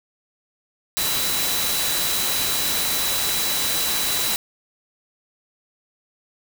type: tone in noise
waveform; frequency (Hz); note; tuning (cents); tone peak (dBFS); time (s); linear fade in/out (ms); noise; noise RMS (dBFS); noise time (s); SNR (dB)
sine; 3951; B7; 0; -27; 0.97-4.36; 0; white; -23; 0.97-4.36; -7
effects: none